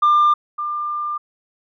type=tone pair in turn; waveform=sine; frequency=1196 / 1196 Hz; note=D6 / D6; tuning=+31 / +31 cents; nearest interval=unison; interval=0 cents; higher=neither; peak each=-9 / -21 dBFS; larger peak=first; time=0.02-0.34 / 0.58-1.18 s; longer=second; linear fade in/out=10 ms; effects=tanh soft clip ceiling -9 dBFS